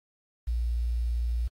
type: tone with quantisation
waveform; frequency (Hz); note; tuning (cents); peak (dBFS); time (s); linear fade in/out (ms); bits
sine; 58.8; A#1; +16; -25; 0.47-1.48; 10; 9
effects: AAC 48 kbps